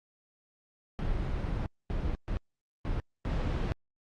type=noise bursts at uneven times; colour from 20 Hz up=brown; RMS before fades=-31 dBFS; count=5; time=0.99-1.66 / 1.9-2.15 / 2.28-2.37 / 2.85-3 / 3.25-3.72 s; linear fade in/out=0 ms; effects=low-pass 4000 Hz 12 dB/octave + Opus 48 kbps